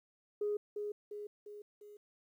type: tone with echo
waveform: sine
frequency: 415.3 Hz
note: G#4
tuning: in tune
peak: -31 dBFS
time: 0.41-0.57 s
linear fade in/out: 5 ms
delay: 350 ms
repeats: 4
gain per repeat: -5 dB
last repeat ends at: 1.97 s
effects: tanh soft clip ceiling -27 dBFS + 12-bit